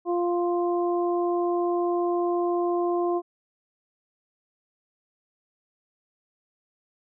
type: harmonic tone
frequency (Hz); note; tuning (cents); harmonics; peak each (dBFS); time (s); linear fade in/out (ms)
349.2; F4; 0; 1 / 2 / 3; -23 / -29 / -33; 0.05-3.22; 50
effects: none